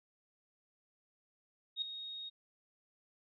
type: tone with ADSR envelope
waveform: sine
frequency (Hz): 3739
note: A#7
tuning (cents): +4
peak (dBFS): -31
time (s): 1.76-2.3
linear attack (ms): 59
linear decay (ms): 3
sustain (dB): -11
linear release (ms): 20
effects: none